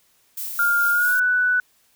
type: noise with tremolo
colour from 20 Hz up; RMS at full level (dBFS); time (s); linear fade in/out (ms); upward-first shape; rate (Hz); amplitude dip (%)
violet; -29; 0.37-1.2; 5; sine; 4.6; 25
type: tone with pitch glide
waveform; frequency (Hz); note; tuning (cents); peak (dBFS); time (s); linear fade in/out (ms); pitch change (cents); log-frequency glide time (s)
sine; 1409 to 1487.6; F6 to F#6; +15 to +9; -16; 0.59-1.6; 2; +94; 0.91-1.17
effects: white hiss -61 dBFS RMS until 1.95 s